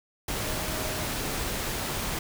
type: tone in noise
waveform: sine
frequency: 622.3 Hz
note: D#5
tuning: in tune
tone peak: -41 dBFS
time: 0.42-1.03 s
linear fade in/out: 5 ms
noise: pink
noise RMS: -31 dBFS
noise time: 0.28-2.19 s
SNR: -13 dB
effects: none